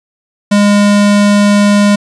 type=tone; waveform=square; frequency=204.6 Hz; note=G#3; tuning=26 cents flat; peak=-6 dBFS; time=0.51-1.96 s; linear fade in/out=10 ms; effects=resampled to 22050 Hz + 8-bit